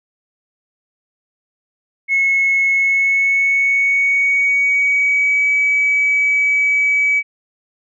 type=tone with pitch glide; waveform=sine; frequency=2185 to 2282 Hz; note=C#7 to C#7; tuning=-26 to +50 cents; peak=-11 dBFS; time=2.08-7.23 s; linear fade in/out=50 ms; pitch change=+76 cents; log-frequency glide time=2.73-5.49 s; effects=tanh soft clip ceiling -7 dBFS